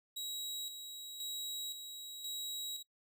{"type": "tone with tremolo", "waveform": "sawtooth", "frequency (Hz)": 3850, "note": "B7", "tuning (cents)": -45, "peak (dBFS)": -36, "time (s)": [0.16, 2.83], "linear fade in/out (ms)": 10, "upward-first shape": "square", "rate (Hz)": 0.96, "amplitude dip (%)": 50, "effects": ["noise-tail reverb RT60 0.1 s tail -23 dB re dry"]}